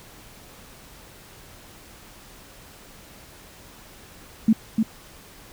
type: tone with echo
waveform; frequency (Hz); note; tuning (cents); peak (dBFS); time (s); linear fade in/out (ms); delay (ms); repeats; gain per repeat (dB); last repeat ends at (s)
sine; 221.4; A3; +11; -12; 4.48-4.53; 5; 300; 1; -4; 4.83
effects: pink hiss -47 dBFS RMS until 5.52 s